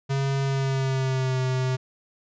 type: tone with pitch glide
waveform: square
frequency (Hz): 136.9 to 129.37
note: C#3 to C3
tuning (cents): -21 to -19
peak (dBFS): -23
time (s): 0.09-1.77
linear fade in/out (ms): 20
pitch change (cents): -98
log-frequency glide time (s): 0.43-1.4
effects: resampled to 16000 Hz